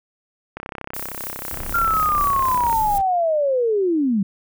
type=click train; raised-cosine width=0.5 ms; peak=-15 dBFS; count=72; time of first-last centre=0.57-2.728 s; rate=32.9 Hz
type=noise with tremolo; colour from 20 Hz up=violet; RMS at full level=-30 dBFS; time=0.94-2.98 s; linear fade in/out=0 ms; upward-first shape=sine; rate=4 Hz; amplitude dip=40%
type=noise; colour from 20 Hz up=brown; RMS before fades=-32 dBFS; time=1.52-3.02 s; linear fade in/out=10 ms
type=linear sweep; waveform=sine; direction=down; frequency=1396.9 to 185 Hz; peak=-16 dBFS; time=1.74-4.23 s; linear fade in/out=5 ms
effects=none